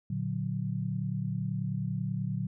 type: chord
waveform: sine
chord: Bb augmented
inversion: none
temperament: equal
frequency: 116.54 / 146.83 / 185 Hz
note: Bb2 / D3 / F#3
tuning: 0 / 0 / 0 cents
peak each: -34 dBFS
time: 0.1-2.47 s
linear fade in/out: 5 ms
effects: none

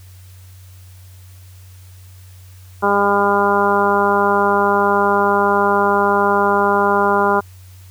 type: harmonic tone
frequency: 201.5 Hz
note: G3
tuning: 48 cents sharp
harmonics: 1 / 2 / 3 / 4 / 5 / 6 / 7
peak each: -23 / -18 / -22 / -19 / -18 / -22 / -21 dBFS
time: 2.82-7.41 s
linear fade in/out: 20 ms
effects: added 92 Hz sine -38 dBFS peak until 7.9 s + white hiss -50 dBFS RMS until 7.9 s

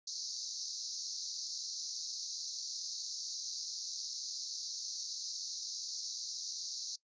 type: band-pass noise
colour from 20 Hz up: white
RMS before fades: -42 dBFS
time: 0.07-6.96 s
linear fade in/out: 5 ms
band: 4100 to 6500 Hz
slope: 96 dB/octave
effects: noise-tail reverb RT60 0.1 s tail -20 dB re dry + resampled to 16000 Hz

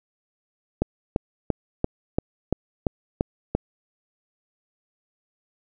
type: click train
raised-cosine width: 2 ms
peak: -7 dBFS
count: 9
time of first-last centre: 0.82-3.55 s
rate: 2.93 Hz
effects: none

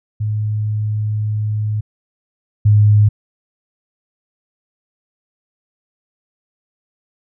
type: tone pair in turn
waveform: sine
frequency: 106.6 / 104.83 Hz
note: G#2 / G#2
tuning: +46 / +17 cents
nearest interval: unison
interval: 29 cents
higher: first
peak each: -16 / -7 dBFS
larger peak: second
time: 0.2-1.81 / 2.65-3.09 s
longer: first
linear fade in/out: 10 ms
effects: none

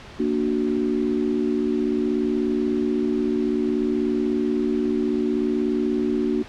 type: chord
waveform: sine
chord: Bb augmented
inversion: none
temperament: equal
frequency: 233.1 / 293.7 / 370 Hz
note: Bb3 / D4 / F#4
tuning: 0 / 0 / 0 cents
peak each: -24 dBFS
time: 0.19-6.43 s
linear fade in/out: 10 ms
effects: pink hiss -41 dBFS RMS until 6.48 s + low-pass 4000 Hz 12 dB/octave

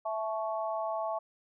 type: chord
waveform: sine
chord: A major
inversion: second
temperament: equal with one note detuned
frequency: 659.3 / 866.4 / 1108.7 Hz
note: E5 / A5 / C#6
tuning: 0 / -27 / 0 cents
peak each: -33 / -36 / -38 dBFS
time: 0.05-1.19 s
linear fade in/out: 10 ms
effects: none

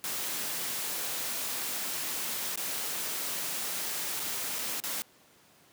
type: noise with dropouts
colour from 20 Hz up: white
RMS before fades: -34 dBFS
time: 0.04-5.02 s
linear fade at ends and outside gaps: 0 ms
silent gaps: 2.558-2.575 / 4.196-4.2 / 4.585-4.589 / 4.801-4.838 s
effects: pink hiss -60 dBFS RMS until 5.72 s + high-pass 150 Hz 12 dB/octave

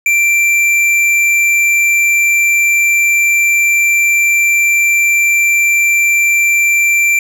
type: tone with tanh clipping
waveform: sine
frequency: 2354 Hz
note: D7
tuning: 3 cents sharp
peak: -10 dBFS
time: 0.06-7.19 s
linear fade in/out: 2 ms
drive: 12 dB
effects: none

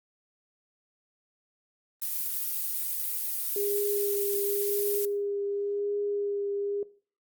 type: noise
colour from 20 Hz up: violet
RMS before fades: -31 dBFS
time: 2.02-5.05 s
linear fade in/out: 0 ms
type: tone with vibrato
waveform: sine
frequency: 405.9 Hz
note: G#4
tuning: 40 cents flat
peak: -28 dBFS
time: 3.56-6.83 s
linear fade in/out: 2 ms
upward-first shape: triangle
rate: 0.93 Hz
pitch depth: 16 cents each way
effects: noise-tail reverb RT60 0.4 s tail -18 dB re dry + Opus 32 kbps

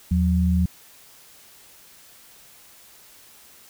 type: tone pair together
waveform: sine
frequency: 80.44 / 180 Hz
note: E2 / F#3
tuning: -42 / -47 cents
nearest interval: octave + major second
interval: 1395 cents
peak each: -19 / -20 dBFS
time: 0.11-0.66 s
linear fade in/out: 5 ms
effects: white hiss -50 dBFS RMS until 3.69 s

